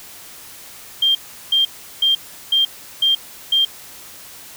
sine tone bursts, 3186 Hz, G7, 27 cents sharp, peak -12 dBFS, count 6, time 1.02-3.65 s, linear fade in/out 5 ms, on 130 ms, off 370 ms, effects white hiss -39 dBFS RMS until 4.56 s

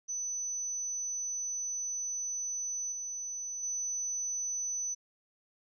sine tone with level steps, 6000 Hz, F#8, 23 cents sharp, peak -33 / -36 / -32 dBFS, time 0.08-4.95 s, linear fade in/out 20 ms, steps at 2.92 / 3.63 s, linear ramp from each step 2 ms, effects none

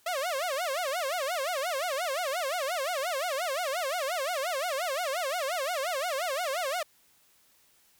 sawtooth tone with vibrato, 622.3 Hz, D#5, in tune, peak -25 dBFS, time 0.06-6.83 s, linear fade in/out 5 ms, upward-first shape sine, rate 5.7 Hz, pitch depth 290 cents each way, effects white hiss -64 dBFS RMS until 7.99 s

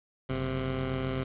15% pulse tone pair together, 46.25 / 130.81 Hz, F#1 / C3, 0 / 0 cents, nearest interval octave + tritone, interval 1800 cents, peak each -30 / -24 dBFS, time 0.29-1.24 s, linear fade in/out 10 ms, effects resampled to 8000 Hz + 8-bit

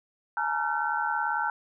sine tone cluster, 849 / 927 / 1371 / 1522 Hz, G#5 / A#5 / F6 / F#6, +38 / -10 / -32 / +48 cents, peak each -31 dBFS, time 0.37-1.5 s, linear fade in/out 2 ms, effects none

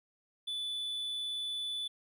triangle tone, 3479 Hz, A7, 20 cents flat, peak -33 dBFS, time 0.47-1.88 s, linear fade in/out 10 ms, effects none

